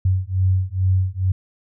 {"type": "beating tone pair", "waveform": "sine", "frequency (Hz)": [92.5, 94.8], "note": ["F#2", "F#2"], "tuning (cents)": [0, 43], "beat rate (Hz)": 2.3, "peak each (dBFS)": -19, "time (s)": [0.05, 1.32], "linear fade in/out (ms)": 5, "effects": []}